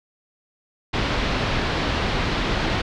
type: low-pass noise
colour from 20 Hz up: pink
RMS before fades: -23 dBFS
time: 0.93-2.82 s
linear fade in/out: 10 ms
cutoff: 4300 Hz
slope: 24 dB/octave
effects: none